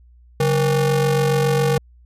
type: ring-modulated tone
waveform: square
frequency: 164.81 Hz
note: E3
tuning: in tune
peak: -13 dBFS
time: 0.4-1.78 s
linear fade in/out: 2 ms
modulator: 306 Hz
effects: added 60 Hz sine -46 dBFS peak until 2.05 s + resampled to 32000 Hz